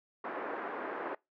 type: band-pass noise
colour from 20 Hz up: pink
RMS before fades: -39 dBFS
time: 0.24-1.15 s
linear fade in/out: 5 ms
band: 320 to 1700 Hz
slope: 24 dB/octave
effects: noise-tail reverb RT60 0.2 s tail -23 dB re dry